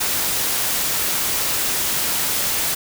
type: noise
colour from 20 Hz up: white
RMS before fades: -21 dBFS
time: 0-2.75 s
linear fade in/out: 10 ms
effects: none